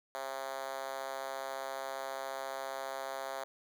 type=tone with high-pass filter; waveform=5% pulse; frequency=134.6 Hz; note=C3; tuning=49 cents sharp; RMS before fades=-40 dBFS; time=0.15-3.44 s; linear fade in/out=0 ms; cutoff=600 Hz; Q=2.5; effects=none